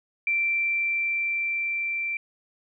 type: tone with level ramp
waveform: sine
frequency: 2349 Hz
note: D7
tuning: in tune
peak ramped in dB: -21 to -26 dBFS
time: 0.27-2.17 s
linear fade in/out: 2 ms
effects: none